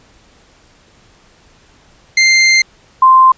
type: tone pair in turn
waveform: sawtooth / sine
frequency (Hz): 2093 / 1043.6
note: C7 / C6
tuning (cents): 0 / -5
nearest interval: octave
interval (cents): 1205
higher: first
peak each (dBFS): -3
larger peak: neither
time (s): 2.17-2.62 / 3.02-3.32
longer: first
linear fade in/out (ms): 5
effects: pink hiss -48 dBFS RMS until 3.37 s + resampled to 16000 Hz